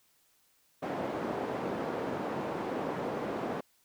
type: band-pass noise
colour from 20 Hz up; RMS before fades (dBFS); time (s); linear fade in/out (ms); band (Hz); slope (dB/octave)
white; -35; 0.82-3.61; 10; 190 to 620; 12
effects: white hiss -69 dBFS RMS until 3.84 s